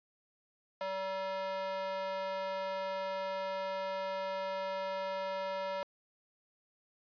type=tone with high-pass filter; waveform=square; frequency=191.4 Hz; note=G3; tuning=41 cents flat; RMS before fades=-37 dBFS; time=0.81-5.83 s; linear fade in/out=0 ms; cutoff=700 Hz; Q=8.4; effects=resampled to 11025 Hz